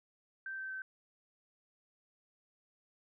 sine tone with pitch steps, 1560 / 1550.1 / 1540.3 Hz, G6 / G6 / G6, -9 / -20 / -31 cents, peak -39 dBFS, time 0.46-0.82 s, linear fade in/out 2 ms, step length 120 ms, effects none

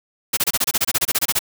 white noise bursts, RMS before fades -18 dBFS, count 16, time 0.33-1.392 s, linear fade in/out 10 ms, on 42 ms, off 26 ms, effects none

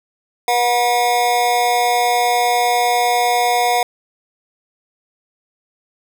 square tone with amplitude modulation, 725 Hz, F#5, 35 cents flat, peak -10 dBFS, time 0.48-3.83 s, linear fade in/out 2 ms, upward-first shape sine, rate 240 Hz, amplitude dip 95%, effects none

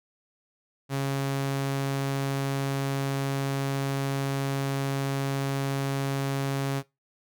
sawtooth tone, 137.4 Hz, C#3, 15 cents flat, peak -22 dBFS, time 0.89-6.83 s, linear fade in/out 50 ms, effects noise-tail reverb RT60 0.2 s tail -19 dB re dry

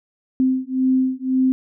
sine beating tone pair, 258.8 / 260.7 Hz, C4 / C4, -19 / -6 cents, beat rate 1.9 Hz, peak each -19 dBFS, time 0.4-1.52 s, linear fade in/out 0 ms, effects none

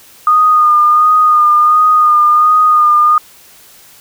sine tone with vibrato, 1225 Hz, D#6, 27 cents flat, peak -5 dBFS, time 0.27-3.18 s, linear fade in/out 2 ms, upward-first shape sine, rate 1.4 Hz, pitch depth 28 cents each way, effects white hiss -41 dBFS RMS until 4 s

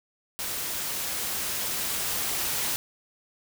white noise with level ramp, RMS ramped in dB -32 to -28 dBFS, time 0.39-2.76 s, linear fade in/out 0 ms, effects none

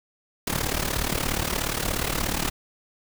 pink noise with amplitude modulation, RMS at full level -23 dBFS, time 0.47-2.5 s, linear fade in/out 5 ms, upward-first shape sine, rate 36.9 Hz, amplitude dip 80%, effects none

